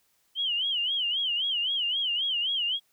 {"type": "tone with vibrato", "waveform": "sine", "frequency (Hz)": 3043, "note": "F#7", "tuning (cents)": 48, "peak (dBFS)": -25, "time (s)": [0.35, 2.8], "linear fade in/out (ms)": 50, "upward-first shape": "sine", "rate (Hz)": 3.8, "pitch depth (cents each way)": 150, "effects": ["white hiss -69 dBFS RMS until 2.92 s"]}